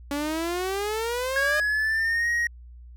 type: exponential sweep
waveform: sawtooth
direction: up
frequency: 281.6 to 612 Hz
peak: -22 dBFS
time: 0.11-1.6 s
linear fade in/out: 2 ms
type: tone with pitch glide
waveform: triangle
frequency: 1641 to 1885 Hz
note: G#6 to A#6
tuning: -21 to +19 cents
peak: -20 dBFS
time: 1.36-2.47 s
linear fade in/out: 2 ms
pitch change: +240 cents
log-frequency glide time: 1.49-2.29 s
effects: added 60 Hz sine -42 dBFS peak until 2.96 s